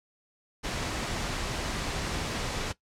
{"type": "noise", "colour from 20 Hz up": "pink", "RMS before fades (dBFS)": -32, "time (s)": [0.63, 2.73], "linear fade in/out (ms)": 20, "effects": ["noise-tail reverb RT60 0.1 s tail -17 dB re dry", "low-pass 7000 Hz 12 dB/octave"]}